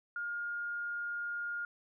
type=tone; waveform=sine; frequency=1418 Hz; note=F6; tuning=26 cents sharp; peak=-35 dBFS; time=0.16-1.65 s; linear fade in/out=2 ms; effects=none